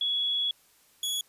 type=tone pair in turn; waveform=sine / sawtooth; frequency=3368 / 3368 Hz; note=G#7 / G#7; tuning=+24 / +24 cents; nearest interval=unison; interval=0 cents; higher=neither; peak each=-25 dBFS; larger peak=neither; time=0.01-0.51 / 1.03-1.21 s; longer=first; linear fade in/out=2 ms; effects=white hiss -62 dBFS RMS until 1.28 s + resampled to 32000 Hz